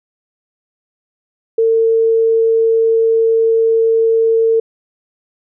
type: tone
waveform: sine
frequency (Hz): 451.8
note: A4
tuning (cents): +46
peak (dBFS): -9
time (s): 1.58-4.6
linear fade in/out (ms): 5
effects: none